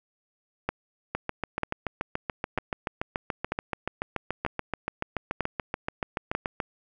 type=two click trains; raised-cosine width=0.5 ms; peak=-11 / -13 dBFS; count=7 / 39; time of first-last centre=0.69-6.35 / 1.15-6.602 s; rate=1.06 / 6.97 Hz; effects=none